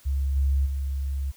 sine tone with level steps, 68.6 Hz, C#2, 17 cents flat, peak -22 / -19 / -25 dBFS, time 0.05-1.32 s, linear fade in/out 20 ms, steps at 0.35 / 0.65 s, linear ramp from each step 20 ms, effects white hiss -55 dBFS RMS until 1.36 s

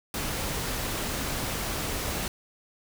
pink noise, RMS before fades -31 dBFS, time 0.14-2.28 s, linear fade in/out 2 ms, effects none

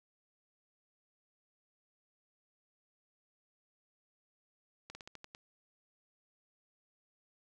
slowing click train, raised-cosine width 0.2 ms, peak -30 dBFS, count 7, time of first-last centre 4.9-5.349 s, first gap 50 ms, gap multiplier 1.16, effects none

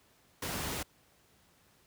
pink noise, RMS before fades -36 dBFS, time 0.42-0.83 s, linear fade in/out 5 ms, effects pink hiss -66 dBFS RMS until 1.86 s + high-pass 60 Hz 12 dB/octave

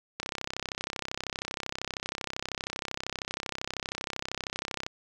click train, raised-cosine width 0.2 ms, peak -15 dBFS, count 154, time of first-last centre 0.2-4.865 s, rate 32.8 Hz, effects 9-bit

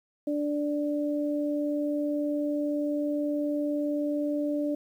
sine tone pair together, 293.6 / 587.3 Hz, D4 / D5, 0 / 0 cents, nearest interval octave, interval 1200 cents, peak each -27 / -31 dBFS, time 0.27-4.75 s, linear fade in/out 5 ms, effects 10-bit

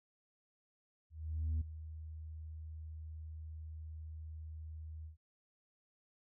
sine tone with ADSR envelope, 78.7 Hz, D#2, 20 cents sharp, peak -29 dBFS, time 1.1-5.17 s, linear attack 510 ms, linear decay 9 ms, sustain -15 dB, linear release 120 ms, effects tanh soft clip ceiling -31 dBFS

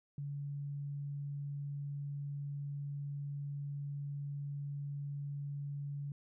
sine tone, 142.6 Hz, C#3, 49 cents sharp, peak -38 dBFS, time 0.18-6.12 s, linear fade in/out 2 ms, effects none

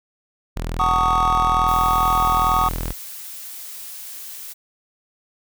sawtooth tone, 41.14 Hz, E1, 3 cents flat, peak -20 dBFS, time 0.56-2.93 s, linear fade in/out 10 ms
triangle chord, D# half-diminished seventh, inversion first, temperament just, 746.7 / 896 / 1120.1 / 1244.5 Hz, F#5 / A5 / C#6 / D#6, +16 / +31 / +18 / 0 cents, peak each -21 / -23 / -18 / -18 dBFS, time 0.79-2.69 s, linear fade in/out 10 ms
blue noise, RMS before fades -35 dBFS, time 1.67-4.54 s, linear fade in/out 20 ms
effects none

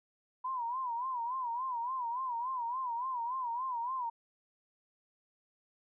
sine tone with vibrato, 987.8 Hz, B5, in tune, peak -33 dBFS, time 0.44-4.1 s, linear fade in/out 10 ms, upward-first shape sine, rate 3.5 Hz, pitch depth 120 cents each way, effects none

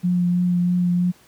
sine tone with vibrato, 177.4 Hz, F3, 27 cents sharp, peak -16 dBFS, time 0.03-1.12 s, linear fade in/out 20 ms, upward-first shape triangle, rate 3.1 Hz, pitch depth 17 cents each way, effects pink hiss -53 dBFS RMS until 1.27 s + high-pass 80 Hz 12 dB/octave

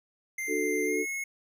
square tone with pitch glide, 2093 to 2177 Hz, C7 to C#7, 0 to -32 cents, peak -32 dBFS, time 0.38-1.24 s, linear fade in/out 5 ms, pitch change +68 cents, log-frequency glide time 0.84-1.03 s
sine chord, D major, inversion none, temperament equal with one note detuned, 298.6 / 370 / 440 Hz, D4 / F#4 / A4, +29 / 0 / 0 cents, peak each -32 / -32 / -30 dBFS, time 0.47-1.06 s, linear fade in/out 50 ms
effects none

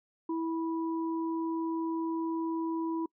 sine tone pair together, 327.4 / 981.1 Hz, E4 / B5, -12 / -12 cents, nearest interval octave + perfect fifth, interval 1900 cents, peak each -30 / -39 dBFS, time 0.29-3.06 s, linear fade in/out 5 ms, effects noise-tail reverb RT60 0.1 s tail -26 dB re dry

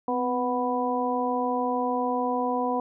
harmonic tone with a mistuned harmonic, 246.9 Hz, B3, in tune, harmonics 1 / 2 / 3 / 4, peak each -29 / -29 / -29 / -29 dBFS, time 0.08-2.8 s, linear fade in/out 2 ms, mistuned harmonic 1, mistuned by +45 cents, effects none

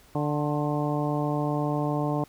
harmonic tone with a mistuned harmonic, 147.6 Hz, D3, 9 cents sharp, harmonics 1 / 2 / 3 / 4 / 5 / 6 / 7, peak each -28 / -29 / -34 / -33 / -34 / -36 / -37 dBFS, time 0.15-2.24 s, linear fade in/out 2 ms, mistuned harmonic 7, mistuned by +43 cents, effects pink hiss -56 dBFS RMS until 2.28 s

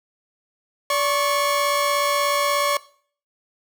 sawtooth tone pair together, 576.8 / 1097 Hz, D5 / C#6, -31 / -18 cents, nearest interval major seventh, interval 1113 cents, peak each -18 dBFS, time 0.9-2.77 s, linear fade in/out 2 ms, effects noise-tail reverb RT60 0.5 s tail -20 dB re dry

